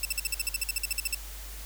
10% pulse tone bursts, 2658 Hz, E7, 14 cents sharp, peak -17 dBFS, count 16, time 0.03-1.147 s, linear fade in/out 2 ms, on 22 ms, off 51 ms, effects added 50 Hz sine -40 dBFS peak until 1.65 s + white hiss -45 dBFS RMS until 1.65 s

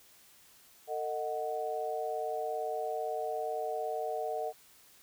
sine chord, D# diminished, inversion second, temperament equal with one note detuned, 450.5 / 622.3 / 740 Hz, A4 / D#5 / F#5, +41 / 0 / 0 cents, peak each -37 / -37 / -36 dBFS, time 0.87-4.53 s, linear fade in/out 50 ms, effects white hiss -60 dBFS RMS until 5.02 s

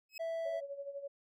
25% pulse tone with exponential growth, 2562 Hz, E7, 50 cents flat, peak -36 dBFS, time 0.09-0.18 s, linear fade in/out 5 ms, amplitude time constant 19 ms
triangle tone, 659 Hz, E5, 1 cent flat, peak -33 dBFS, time 0.19-0.61 s, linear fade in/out 20 ms
sine tone with tremolo, 561 Hz, C#5, 21 cents sharp, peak -38 dBFS, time 0.45-1.08 s, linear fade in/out 10 ms, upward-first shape sine, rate 12 Hz, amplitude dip 70%
effects none

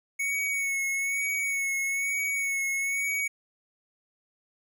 square tone with vibrato, 2217 Hz, C#7, in tune, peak -27 dBFS, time 0.19-3.28 s, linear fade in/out 10 ms, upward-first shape sine, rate 1.1 Hz, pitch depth 31 cents each way, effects none

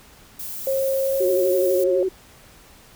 violet noise, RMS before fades -32 dBFS, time 0.39-1.84 s, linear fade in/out 5 ms
sine tone with pitch glide, 538 to 543 Hz, C5 to C#5, +48 to -36 cents, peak -19 dBFS, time 0.67-2.03 s, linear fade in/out 2 ms, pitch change +16 cents, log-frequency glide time 1-1.2 s
sine tone with vibrato, 370 Hz, F#4, in tune, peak -19 dBFS, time 1.2-2.09 s, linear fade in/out 10 ms, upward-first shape sine, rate 12 Hz, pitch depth 61 cents each way
effects pink hiss -49 dBFS RMS until 2.95 s

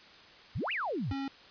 sine exponential two-way sweep, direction up then down, 77.78 to 2960 to 77.78 Hz, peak -31 dBFS, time 0.55-1.13 s, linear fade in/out 10 ms, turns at 0.72 s
square tone, 273.3 Hz, C#4, 24 cents flat, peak -34 dBFS, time 1.11-1.28 s, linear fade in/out 2 ms
effects white hiss -54 dBFS RMS until 1.5 s + resampled to 11025 Hz

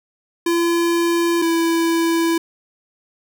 square tone pair in turn, 340.1 / 332.3 Hz, F4 / E4, -46 / +14 cents, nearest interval unison, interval 40 cents, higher first, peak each -16 dBFS, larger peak neither, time 0.46-1.42 / 1.42-2.38 s, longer neither, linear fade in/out 5 ms, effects none

